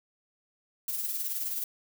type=noise with tremolo; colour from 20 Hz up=violet; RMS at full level=-31 dBFS; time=0.88-1.64 s; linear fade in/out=2 ms; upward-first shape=sine; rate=19 Hz; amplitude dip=45%; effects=none